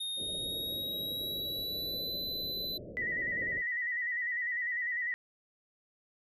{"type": "tone with pitch glide", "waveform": "square", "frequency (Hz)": [3700, 4012], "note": ["A#7", "B7"], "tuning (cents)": [-14, 26], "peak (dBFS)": -35, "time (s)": [0, 2.78], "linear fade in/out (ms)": 10, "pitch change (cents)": 140, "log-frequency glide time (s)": [0.15, 2.12]}
{"type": "low-pass noise", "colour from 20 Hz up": "white", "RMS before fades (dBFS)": -46, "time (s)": [0.16, 3.63], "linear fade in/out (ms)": 50, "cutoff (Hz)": 620, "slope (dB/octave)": 96}
{"type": "tone with vibrato", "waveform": "sine", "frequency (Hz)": 1934, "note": "B6", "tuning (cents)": -37, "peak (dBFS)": -31, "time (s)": [2.97, 5.14], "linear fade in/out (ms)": 0, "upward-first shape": "square", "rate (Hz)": 10, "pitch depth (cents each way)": 48}
{"effects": []}